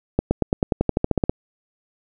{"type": "accelerating click train", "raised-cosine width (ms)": 2, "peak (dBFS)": -4, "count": 14, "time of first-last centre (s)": [0.19, 1.295], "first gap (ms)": 120, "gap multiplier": 0.94, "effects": []}